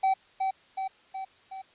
triangle tone with echo, 767 Hz, G5, 38 cents flat, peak -19 dBFS, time 0.03-0.14 s, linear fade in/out 10 ms, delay 370 ms, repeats 4, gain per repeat -4 dB, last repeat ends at 1.62 s, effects white hiss -59 dBFS RMS until 1.74 s + resampled to 8000 Hz

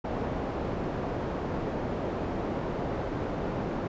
white low-pass noise, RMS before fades -32 dBFS, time 0.04-3.88 s, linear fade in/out 10 ms, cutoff 560 Hz, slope 12 dB/octave, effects resampled to 16000 Hz

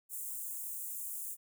white high-pass noise, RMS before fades -41 dBFS, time 0.09-1.37 s, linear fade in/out 50 ms, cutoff 7300 Hz, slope 48 dB/octave, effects none

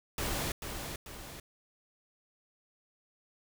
pink noise with echo, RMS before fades -34 dBFS, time 0.18-0.52 s, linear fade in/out 2 ms, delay 440 ms, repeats 2, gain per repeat -6 dB, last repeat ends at 1.4 s, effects none

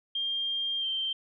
sine tone with pitch glide, 3200 to 3138 Hz, G7 to G7, +35 to +1 cents, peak -28 dBFS, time 0.15-1.13 s, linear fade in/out 5 ms, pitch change -34 cents, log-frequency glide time 0.79-0.86 s, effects none

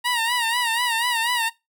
15% pulse tone with vibrato, 944 Hz, A#5, 22 cents sharp, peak -14 dBFS, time 0.04-1.5 s, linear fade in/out 20 ms, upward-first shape sine, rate 4.1 Hz, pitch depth 85 cents each way, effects noise-tail reverb RT60 0.2 s tail -19 dB re dry

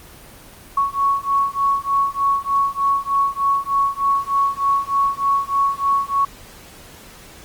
sine beating tone pair, 1108.7 / 1112 Hz, C#6 / C#6, 0 / +5 cents, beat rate 3.3 Hz, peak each -19 dBFS, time 0.77-6.25 s, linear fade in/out 5 ms, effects pink hiss -42 dBFS RMS until 7.44 s + Opus 24 kbps

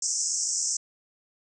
pink band-pass noise, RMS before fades -28 dBFS, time 0.02-0.77 s, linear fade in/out 5 ms, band 5400 to 8100 Hz, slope 96 dB/octave, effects none

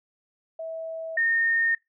sine tone pair in turn, 650 / 1833.4 Hz, E5 / A#6, -24 / -29 cents, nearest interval octave + tritone, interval 1795 cents, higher second, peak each -31 / -20 dBFS, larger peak second, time 0.59-1.17 / 1.17-1.75 s, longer neither, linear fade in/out 5 ms, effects noise-tail reverb RT60 0.2 s tail -23 dB re dry

